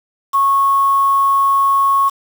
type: tone with quantisation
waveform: sine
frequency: 1100 Hz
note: C#6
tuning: 14 cents flat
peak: -10 dBFS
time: 0.33-2.1 s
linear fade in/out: 20 ms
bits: 5
effects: none